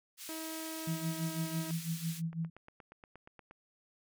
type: band-pass noise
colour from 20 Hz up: white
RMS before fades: -46 dBFS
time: 0.17-2.22 s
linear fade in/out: 50 ms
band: 2100 to 15000 Hz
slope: 12 dB/octave
type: tone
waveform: sawtooth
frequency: 320 Hz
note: D#4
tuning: 49 cents sharp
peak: -37 dBFS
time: 0.29-1.71 s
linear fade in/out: 0 ms
type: tone with tremolo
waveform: sine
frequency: 164.4 Hz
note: E3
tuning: 4 cents flat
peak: -31 dBFS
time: 0.87-2.5 s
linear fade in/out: 5 ms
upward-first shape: sine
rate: 6 Hz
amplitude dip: 85%
type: click train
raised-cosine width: 0.5 ms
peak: -37 dBFS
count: 11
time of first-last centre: 2.33-3.511 s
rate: 8.47 Hz
effects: none